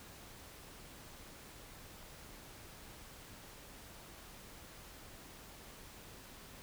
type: silence
effects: pink hiss -54 dBFS RMS until 6.62 s